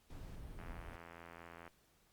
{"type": "noise", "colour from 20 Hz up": "brown", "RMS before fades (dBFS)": -49, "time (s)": [0.1, 0.96], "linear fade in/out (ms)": 2}
{"type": "click train", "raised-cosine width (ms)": 0.5, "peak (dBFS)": -37, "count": 93, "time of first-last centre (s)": [0.59, 1.677], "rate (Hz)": 84.6}
{"effects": ["pink hiss -72 dBFS RMS until 2.12 s", "Opus 48 kbps"]}